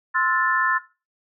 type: chord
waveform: sine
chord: F major seventh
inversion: second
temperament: equal with one note detuned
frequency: 1046.5 / 1318.5 / 1432.9 / 1760 Hz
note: C6 / E6 / F6 / A6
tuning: 0 / 0 / +44 / 0 cents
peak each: -23 / -26 / -25 / -21 dBFS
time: 0.14-0.79 s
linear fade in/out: 20 ms
effects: noise-tail reverb RT60 0.3 s tail -18 dB re dry